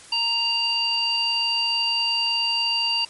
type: harmonic tone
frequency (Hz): 932.3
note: A#5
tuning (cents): 0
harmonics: 1 / 3 / 5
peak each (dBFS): -30 / -23 / -23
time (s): 0.12-3.05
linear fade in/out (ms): 5
effects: white hiss -45 dBFS RMS until 3.09 s + MP3 48 kbps